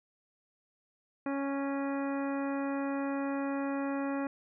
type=harmonic tone with a mistuned harmonic; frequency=277.2 Hz; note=C#4; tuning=in tune; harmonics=1 / 2 / 3 / 4 / 5 / 6 / 7 / 9; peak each=-32 / -38 / -42 / -44 / -46 / -48 / -49 / -51 dBFS; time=1.26-4.27 s; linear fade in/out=2 ms; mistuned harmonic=9; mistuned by=-28 cents; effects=none